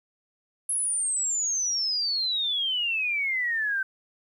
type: exponential sweep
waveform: sine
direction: down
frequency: 10810 to 1531 Hz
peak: -24 dBFS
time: 0.69-3.83 s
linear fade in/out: 5 ms
effects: 10-bit